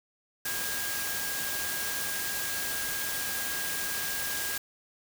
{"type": "tone in noise", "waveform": "sine", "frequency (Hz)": 1628, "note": "G#6", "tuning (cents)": -35, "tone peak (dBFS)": -37, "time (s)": [0.45, 4.58], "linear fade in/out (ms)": 5, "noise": "white", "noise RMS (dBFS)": -33, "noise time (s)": [0.45, 4.58], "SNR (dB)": -7, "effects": []}